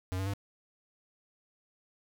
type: tone with pitch steps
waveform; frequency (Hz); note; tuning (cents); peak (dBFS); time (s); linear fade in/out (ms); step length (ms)
square; 92.5 / 96.04 / 99.71; F#2 / G2 / G2; 0 / -35 / +30; -32; 0.12-0.336; 0; 72
effects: none